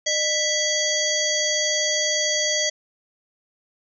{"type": "harmonic tone with a mistuned harmonic", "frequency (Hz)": 659.3, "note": "E5", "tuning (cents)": 0, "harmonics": [1, 3, 5, 7, 9, 10], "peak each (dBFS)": [-27, -27, -27, -27, -27, -27], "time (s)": [0.06, 2.7], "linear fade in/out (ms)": 10, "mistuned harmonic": 1, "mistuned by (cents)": -140, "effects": []}